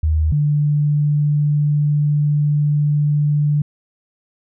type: tone pair in turn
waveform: sine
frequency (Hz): 78.2 / 147.62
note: D#2 / D3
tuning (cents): +9 / +9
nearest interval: major seventh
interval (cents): 1100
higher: second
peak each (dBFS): -13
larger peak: neither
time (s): 0.03-0.32 / 0.32-3.62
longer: second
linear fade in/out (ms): 5
effects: none